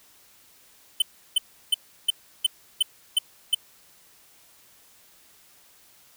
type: tone bursts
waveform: square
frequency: 3050 Hz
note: G7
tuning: 48 cents flat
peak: -17 dBFS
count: 8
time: 1-3.548 s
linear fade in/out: 5 ms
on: 21 ms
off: 340 ms
effects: white hiss -56 dBFS RMS until 6.16 s